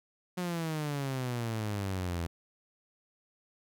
sawtooth exponential sweep, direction down, 182.4 to 82.41 Hz, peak -28 dBFS, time 0.37-2.27 s, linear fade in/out 10 ms, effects none

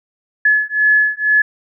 sine beating tone pair, 1708 / 1710.1 Hz, G#6 / A6, +48 / -50 cents, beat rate 2.1 Hz, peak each -14 dBFS, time 0.45-1.42 s, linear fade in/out 5 ms, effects none

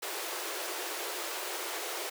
pink high-pass noise, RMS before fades -37 dBFS, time 0.02-2.1 s, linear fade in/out 10 ms, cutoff 330 Hz, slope 96 dB/octave, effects none

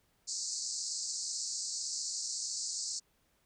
white band-pass noise, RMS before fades -38 dBFS, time 0.27-3 s, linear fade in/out 20 ms, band 4300 to 8100 Hz, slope 96 dB/octave, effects pink hiss -73 dBFS RMS until 3.45 s

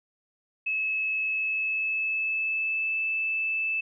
sine tone with pitch glide, 2591 to 2630 Hz, E7 to E7, -30 to -5 cents, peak -25 dBFS, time 0.66-3.81 s, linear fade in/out 10 ms, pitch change +25 cents, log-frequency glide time 1.28-2.99 s, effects none

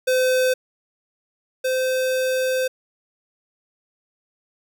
square tone pair in turn, 512 / 516.2 Hz, C5 / C5, -38 / -23 cents, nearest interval unison, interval 15 cents, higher second, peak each -17 / -20 dBFS, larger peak first, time 0.07-0.54 / 1.64-2.68 s, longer second, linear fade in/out 10 ms, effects none

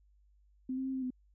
sine tone with pitch steps, 258.5 / 263.5 / 265 / 262 / 253.5 Hz, C4 / C4 / C4 / C4 / B3, -21 / +12 / +22 / +2 / +45 cents, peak -33 dBFS, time 0.69-1.105 s, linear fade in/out 5 ms, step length 83 ms, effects added 50 Hz sine -63 dBFS peak until 1.34 s

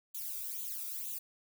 violet noise with flanger, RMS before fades -40 dBFS, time 0.14-1.19 s, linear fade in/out 10 ms, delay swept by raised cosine 0.28 to 0.86 ms, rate 2.1 Hz, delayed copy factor +0.95, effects none

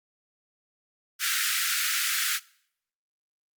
pink high-pass noise, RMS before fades -27 dBFS, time 1.19-2.4 s, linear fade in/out 50 ms, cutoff 1300 Hz, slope 96 dB/octave, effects noise-tail reverb RT60 0.7 s tail -23 dB re dry + Opus 48 kbps

